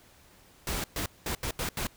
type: noise bursts at uneven times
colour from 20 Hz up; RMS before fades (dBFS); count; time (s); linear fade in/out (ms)
pink; -32; 6; 0.67-0.84 / 0.96-1.06 / 1.26-1.35 / 1.43-1.51 / 1.59-1.69 / 1.77-1.87; 2
effects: pink hiss -58 dBFS RMS until 1.96 s